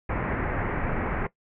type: low-pass noise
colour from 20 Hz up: pink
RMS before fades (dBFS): -28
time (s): 0.09-1.27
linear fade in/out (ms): 5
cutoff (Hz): 2200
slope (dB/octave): 48
effects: noise-tail reverb RT60 0.1 s tail -18 dB re dry